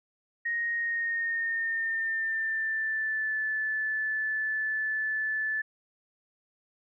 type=tone with pitch glide; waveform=sine; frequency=1869 to 1743.8 Hz; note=A#6 to A6; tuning=+4 to -16 cents; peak=-27 dBFS; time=0.45-5.62 s; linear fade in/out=10 ms; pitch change=-120 cents; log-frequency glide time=0.74-3.37 s; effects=none